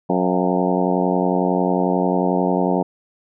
harmonic tone with a mistuned harmonic, 91.1 Hz, F#2, 26 cents flat, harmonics 2 / 3 / 4 / 5 / 6 / 7 / 8 / 9 / 10, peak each -21 / -23 / -24 / -25 / -26 / -26 / -27 / -28 / -28 dBFS, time 0.09-2.83 s, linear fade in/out 10 ms, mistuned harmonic 7, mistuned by +55 cents, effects none

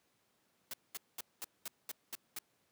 white noise bursts, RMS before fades -42 dBFS, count 8, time 0.71-2.388 s, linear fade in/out 2 ms, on 26 ms, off 210 ms, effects pink hiss -75 dBFS RMS until 2.71 s + high-pass 150 Hz 12 dB/octave

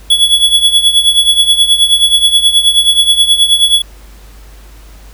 square tone with tremolo, 3383 Hz, G#7, 31 cents sharp, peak -3 dBFS, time 0.1-3.82 s, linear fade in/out 5 ms, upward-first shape triangle, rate 9.4 Hz, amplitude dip 80%, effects added 50 Hz sine -33 dBFS peak until 5.13 s + pink hiss -42 dBFS RMS until 5.13 s

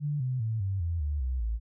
sine tone with pitch steps, 146.83 / 127.82 / 111.28 / 96.87 / 84.33 / 73.42 / 63.91 / 55.64 Hz, D3 / C3 / A2 / G2 / E2 / D2 / C2 / A1, 0 / -40 / +20 / -20 / +40 / 0 / -40 / +20 cents, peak -27 dBFS, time 0-1.6 s, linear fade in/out 50 ms, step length 200 ms, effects none

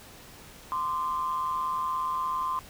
sine tone pair together, 1038.1 / 1195 Hz, C6 / D6, -14 / +30 cents, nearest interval major second, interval 244 cents, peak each -27 / -33 dBFS, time 0.72-2.59 s, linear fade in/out 0 ms, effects tanh soft clip ceiling -20 dBFS + pink hiss -49 dBFS RMS until 2.69 s

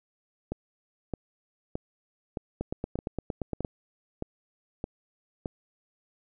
two click trains, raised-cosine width 2 ms, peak -18 / -17 dBFS, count 9 / 10, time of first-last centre 0.52-5.458 / 2.61-3.648 s, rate 1.62 / 8.67 Hz, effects none

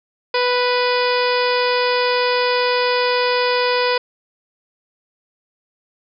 harmonic tone with a mistuned harmonic, 493.9 Hz, B4, in tune, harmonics 1 / 2 / 3 / 4 / 5 / 6 / 7 / 8 / 9 / 10, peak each -18 / -21 / -26 / -27 / -26 / -32 / -30 / -33 / -30 / -28 dBFS, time 0.34-3.98 s, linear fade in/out 5 ms, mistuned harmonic 8, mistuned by +22 cents, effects none

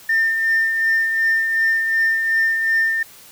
sine tone with tremolo, 1804 Hz, A6, 43 cents sharp, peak -12 dBFS, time 0.09-3.03 s, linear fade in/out 5 ms, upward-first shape sine, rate 2.7 Hz, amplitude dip 45%, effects tanh soft clip ceiling -11 dBFS + white hiss -44 dBFS RMS until 3.31 s

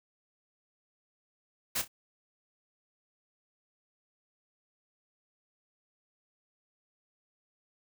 white noise with echo, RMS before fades -31 dBFS, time 1.75-1.82 s, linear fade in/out 10 ms, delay 30 ms, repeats 2, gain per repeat -12 dB, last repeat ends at 1.88 s, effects none

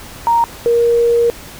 sine tone pair in turn, 932.3 / 470.5 Hz, A#5 / A#4, 0 / +16 cents, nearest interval octave, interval 1184 cents, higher first, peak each -9 dBFS, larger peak neither, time 0.27-0.44 / 0.66-1.3 s, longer second, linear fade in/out 0 ms, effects pink hiss -34 dBFS RMS until 1.59 s

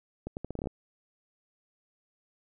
accelerating click train, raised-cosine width 2 ms, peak -22 dBFS, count 10, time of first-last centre 0.27-0.672 s, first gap 99 ms, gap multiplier 0.78, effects none

